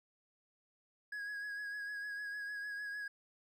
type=tone with vibrato; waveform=triangle; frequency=1661.2 Hz; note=G#6; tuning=in tune; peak=-38 dBFS; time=1.12-3.08 s; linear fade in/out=5 ms; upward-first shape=triangle; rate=6.6 Hz; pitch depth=36 cents each way; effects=none